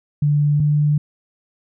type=tone pair in turn; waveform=sine; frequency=146.83 / 148.28 Hz; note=D3 / D3; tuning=0 / +17 cents; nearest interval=unison; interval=17 cents; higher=second; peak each=-13 dBFS; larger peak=neither; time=0.22-0.6 / 0.6-0.98 s; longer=neither; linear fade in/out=5 ms; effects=none